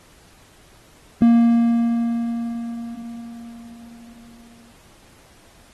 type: tone with exponential decay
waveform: triangle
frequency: 233.4 Hz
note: A#3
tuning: 2 cents sharp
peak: -7 dBFS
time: 1.22-4.72 s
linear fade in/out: 0 ms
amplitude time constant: 760 ms
effects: pink hiss -52 dBFS RMS until 5.73 s + AAC 32 kbps